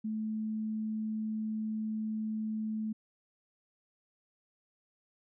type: tone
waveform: sine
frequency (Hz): 217.4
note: A3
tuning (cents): -21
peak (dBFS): -32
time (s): 0.04-2.93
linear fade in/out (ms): 10
effects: none